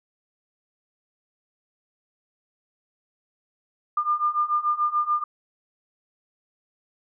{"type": "beating tone pair", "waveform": "sine", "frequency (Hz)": [1200, 1206.9], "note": ["D6", "D6"], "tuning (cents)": [37, 47], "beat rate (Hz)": 6.9, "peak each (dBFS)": [-25, -23], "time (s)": [3.97, 5.24], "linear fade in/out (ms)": 5, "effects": []}